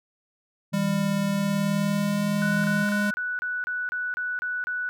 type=tone with tremolo; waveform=sine; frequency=162.3 Hz; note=E3; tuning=27 cents flat; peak=-26 dBFS; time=0.72-2.85 s; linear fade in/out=20 ms; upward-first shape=triangle; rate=1.2 Hz; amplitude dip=35%
type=tone with pitch glide; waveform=square; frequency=200 to 205.1 Hz; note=G3 to G#3; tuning=+35 to -21 cents; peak=-24 dBFS; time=0.73-3.11 s; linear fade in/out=10 ms; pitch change=+44 cents; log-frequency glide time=1.31-2.26 s
type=tone bursts; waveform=sine; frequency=1480 Hz; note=F#6; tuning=in tune; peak=-26 dBFS; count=10; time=2.42-4.89 s; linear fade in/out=0 ms; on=220 ms; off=30 ms
effects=none